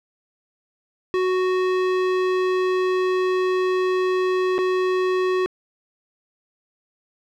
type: tone with dropouts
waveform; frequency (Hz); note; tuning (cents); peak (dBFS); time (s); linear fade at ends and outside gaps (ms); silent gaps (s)
square; 370; F#4; 0; -19; 1.14-5.46; 0; 4.581-4.588
effects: low-pass 3000 Hz 12 dB/octave + 9-bit